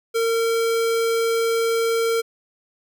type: tone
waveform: square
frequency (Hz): 457.4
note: A#4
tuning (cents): -33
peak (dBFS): -19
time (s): 0.14-2.22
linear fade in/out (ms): 20
effects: none